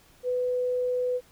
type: tone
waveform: sine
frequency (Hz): 498.4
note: B4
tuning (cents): +16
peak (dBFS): -24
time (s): 0.23-1.21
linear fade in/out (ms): 50
effects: pink hiss -58 dBFS RMS until 1.31 s